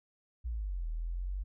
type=exponential two-way sweep; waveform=sine; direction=down then up; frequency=61.74 to 39.57 to 48.92 Hz; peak=-33 dBFS; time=0.44-1.44 s; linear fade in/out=20 ms; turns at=0.89 s; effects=none